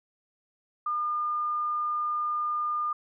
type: tone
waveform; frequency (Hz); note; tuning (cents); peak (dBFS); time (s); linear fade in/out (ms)
sine; 1210; D#6; -49; -26; 0.86-2.93; 5
effects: none